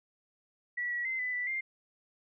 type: tone with pitch steps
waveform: sine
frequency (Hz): 1945 / 1929 / 2068 / 2000 / 1975 / 2105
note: B6 / B6 / C7 / B6 / B6 / C7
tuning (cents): -27 / -41 / -21 / +21 / 0 / +10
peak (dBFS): -31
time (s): 0.77-1.61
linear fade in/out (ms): 10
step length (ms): 140
effects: none